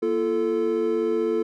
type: tone cluster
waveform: triangle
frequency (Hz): 236 / 342.9 / 438.9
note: A#3 / F4 / A4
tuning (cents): +22 / -32 / -4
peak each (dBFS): -29 / -23 / -21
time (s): 0.02-1.43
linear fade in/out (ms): 10
effects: none